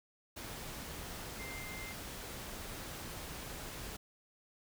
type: tone in noise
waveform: sine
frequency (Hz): 2093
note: C7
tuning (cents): 0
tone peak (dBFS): -46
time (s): 1.39-1.93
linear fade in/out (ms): 10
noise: pink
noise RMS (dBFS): -45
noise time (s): 0.36-3.97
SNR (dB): -4
effects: none